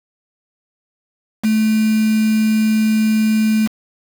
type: tone with quantisation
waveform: sine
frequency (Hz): 217.7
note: A3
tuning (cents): -18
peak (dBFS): -12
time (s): 1.43-3.68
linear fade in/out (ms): 20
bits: 4
effects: none